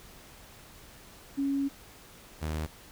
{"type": "tone pair in turn", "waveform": ["sine", "sawtooth"], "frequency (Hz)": [277.2, 77.79], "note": ["C#4", "D#2"], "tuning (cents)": [0, 0], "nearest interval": "octave + minor seventh", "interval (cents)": 2200, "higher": "first", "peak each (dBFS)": [-26, -27], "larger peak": "first", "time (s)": [[1.37, 1.69], [2.41, 2.67]], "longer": "first", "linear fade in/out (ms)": 20, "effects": ["pink hiss -52 dBFS RMS until 2.91 s"]}